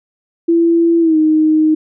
sine tone with pitch glide, 335.6 to 311.3 Hz, E4 to D#4, +31 to +1 cents, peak -8 dBFS, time 0.48-1.75 s, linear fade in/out 10 ms, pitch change -130 cents, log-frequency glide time 1-1.17 s, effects none

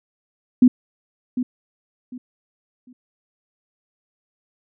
sine tone with echo, 250 Hz, B3, 21 cents sharp, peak -7 dBFS, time 0.62-0.68 s, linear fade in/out 5 ms, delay 750 ms, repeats 3, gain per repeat -12 dB, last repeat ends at 2.93 s, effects none

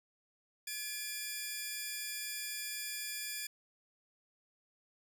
10% pulse tone pair together, 1708 / 2394 Hz, G#6 / D7, +48 / +33 cents, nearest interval tritone, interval 585 cents, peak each -35 / -31 dBFS, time 0.67-3.47 s, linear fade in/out 5 ms, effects none

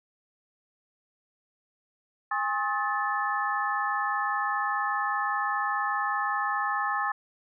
sine tone cluster, 820 / 1075 / 1275 / 1746 Hz, G#5 / C6 / D#6 / A6, -22 / +47 / +42 / -14 cents, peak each -31 dBFS, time 2.31-7.12 s, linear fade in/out 5 ms, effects none

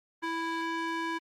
square tone with band-pass filter, 330 Hz, E4, 2 cents sharp, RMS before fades -33 dBFS, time 0.22-1.19 s, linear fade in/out 20 ms, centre 1400 Hz, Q 0.94, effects Opus 24 kbps

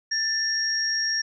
sine tone pair together, 1772 / 5587 Hz, A6 / F8, +12 / 0 cents, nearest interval octave + minor sixth, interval 1988 cents, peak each -27 / -24 dBFS, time 0.11-1.22 s, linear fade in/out 10 ms, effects none

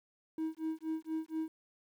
triangle tone with tremolo, 318.5 Hz, D#4, 41 cents sharp, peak -29 dBFS, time 0.38-1.48 s, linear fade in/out 2 ms, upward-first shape sine, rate 4.2 Hz, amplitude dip 100%, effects tanh soft clip ceiling -26 dBFS + 11-bit

